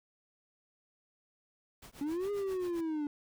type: noise with tremolo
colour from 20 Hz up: pink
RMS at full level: -50 dBFS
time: 1.82-2.81 s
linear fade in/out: 5 ms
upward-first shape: triangle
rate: 7.5 Hz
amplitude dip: 100%
type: linear two-way sweep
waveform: triangle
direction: up then down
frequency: 277.2 to 412.7 to 288.2 Hz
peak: -30 dBFS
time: 2.01-3.07 s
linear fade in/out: 2 ms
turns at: 2.31 s
effects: none